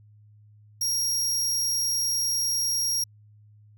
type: tone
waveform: sawtooth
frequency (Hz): 5610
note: F8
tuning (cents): +7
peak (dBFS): -21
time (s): 0.81-3.04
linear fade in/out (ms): 5
effects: added 105 Hz sine -51 dBFS peak until 3.77 s